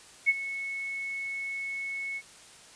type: tone with ADSR envelope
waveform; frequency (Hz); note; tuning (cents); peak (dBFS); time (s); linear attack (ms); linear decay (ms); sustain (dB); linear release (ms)
sine; 2200; C#7; -14; -17; 0.26-2.22; 30; 36; -15; 53
effects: white hiss -52 dBFS RMS until 2.75 s + resampled to 22050 Hz